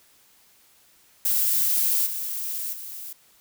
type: noise with level steps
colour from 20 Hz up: violet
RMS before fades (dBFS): -22 / -30 / -37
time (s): 1.25-3.13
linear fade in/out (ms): 5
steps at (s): 2.05 / 2.72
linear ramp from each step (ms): 20
effects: white hiss -58 dBFS RMS until 3.4 s